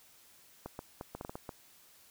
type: clicks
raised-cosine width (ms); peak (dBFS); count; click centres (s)
1; -26; 9; 0.66 / 0.791 / 1.011 / 1.15 / 1.211 / 1.249 / 1.295 / 1.355 / 1.492
effects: white hiss -61 dBFS RMS until 2.1 s